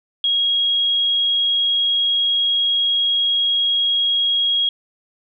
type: tone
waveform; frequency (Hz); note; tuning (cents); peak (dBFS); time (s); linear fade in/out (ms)
sine; 3290; G#7; -17; -15; 0.24-4.69; 2
effects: none